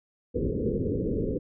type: low-pass noise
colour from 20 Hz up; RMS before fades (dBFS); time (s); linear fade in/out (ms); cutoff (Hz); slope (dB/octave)
white; -28; 0.34-1.39; 20; 510; 96
effects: none